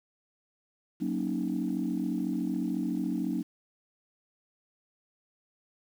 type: chord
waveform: sine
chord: D# minor seventh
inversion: first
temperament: equal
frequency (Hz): 185 / 233.1 / 277.2 / 311.1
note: F#3 / A#3 / C#4 / D#4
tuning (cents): 0 / 0 / 0 / 0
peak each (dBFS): -33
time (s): 1-3.43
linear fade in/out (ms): 20
effects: tanh soft clip ceiling -20 dBFS + 9-bit